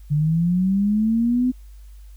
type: linear sweep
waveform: sine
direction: up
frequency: 144.3 to 256.1 Hz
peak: -16 dBFS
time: 0.1-1.52 s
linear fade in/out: 20 ms
effects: added 50 Hz sine -39 dBFS peak until 2.16 s + white hiss -60 dBFS RMS until 2.16 s